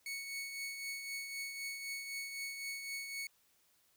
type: tone with tremolo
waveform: sawtooth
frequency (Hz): 2217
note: C#7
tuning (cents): 0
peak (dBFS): -35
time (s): 0.06-3.27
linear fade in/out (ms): 2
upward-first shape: triangle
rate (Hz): 3.9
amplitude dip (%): 50
effects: white hiss -72 dBFS RMS until 3.96 s